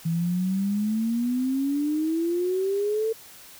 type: exponential sweep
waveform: sine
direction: up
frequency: 162.3 to 451.1 Hz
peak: -22 dBFS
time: 0.05-3.13 s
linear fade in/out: 10 ms
effects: white hiss -47 dBFS RMS until 3.59 s